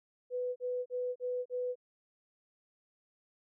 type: tone bursts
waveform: sine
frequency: 497.1 Hz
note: B4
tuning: 11 cents sharp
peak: -32 dBFS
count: 5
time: 0.3-1.756 s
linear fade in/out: 50 ms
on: 260 ms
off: 39 ms
effects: none